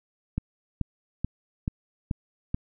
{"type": "click train", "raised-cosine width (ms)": 5, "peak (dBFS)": -14, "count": 6, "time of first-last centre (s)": [0.38, 2.545], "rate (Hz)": 2.31, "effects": []}